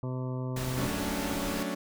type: harmonic tone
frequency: 128 Hz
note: C3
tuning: 38 cents flat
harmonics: 1 / 2 / 3 / 4 / 5 / 7 / 8 / 9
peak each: -32 / -38 / -42 / -44 / -46 / -49 / -50 / -51 dBFS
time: 0.03-0.87 s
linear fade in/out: 2 ms
type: noise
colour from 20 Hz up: pink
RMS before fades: -37 dBFS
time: 0.56-1.63 s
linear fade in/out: 5 ms
type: chord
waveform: sawtooth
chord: D major seventh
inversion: first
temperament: equal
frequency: 185 / 220 / 277.2 / 293.7 Hz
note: F#3 / A3 / C#4 / D4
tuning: 0 / 0 / 0 / 0 cents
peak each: -33 dBFS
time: 0.77-1.75 s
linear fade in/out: 10 ms
effects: none